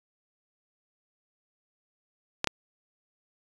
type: clicks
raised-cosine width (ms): 0.2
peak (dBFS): -7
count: 2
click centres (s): 2.444 / 2.473
effects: resampled to 22050 Hz